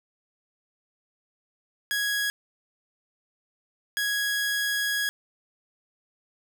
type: tone bursts at uneven times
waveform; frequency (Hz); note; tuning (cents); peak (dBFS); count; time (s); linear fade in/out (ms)
sawtooth; 1661.2; G#6; 0; -21; 2; 1.91-2.3 / 3.97-5.09; 0
effects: none